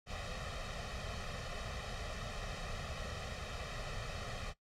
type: noise with comb filter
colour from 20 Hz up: pink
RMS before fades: -42 dBFS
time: 0.06-4.54 s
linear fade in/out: 50 ms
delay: 1.6 ms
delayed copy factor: +0.9
effects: noise-tail reverb RT60 0.1 s tail -17 dB re dry + low-pass 5000 Hz 12 dB/octave